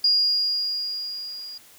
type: tone with level ramp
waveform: sine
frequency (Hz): 4848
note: D#8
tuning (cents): -46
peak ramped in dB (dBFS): -15 to -35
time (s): 0.04-1.58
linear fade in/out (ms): 5
effects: white hiss -51 dBFS RMS until 1.78 s